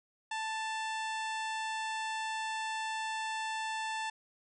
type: harmonic tone with a mistuned harmonic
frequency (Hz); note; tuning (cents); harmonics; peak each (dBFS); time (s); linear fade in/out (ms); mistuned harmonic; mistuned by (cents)
880; A5; 0; 1 / 2 / 3 / 4 / 5 / 6 / 7 / 8 / 9 / 10; -36 / -40 / -44 / -46 / -52 / -53 / -56 / -56 / -53 / -56; 0.31-4.1; 5; 3; +27
effects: none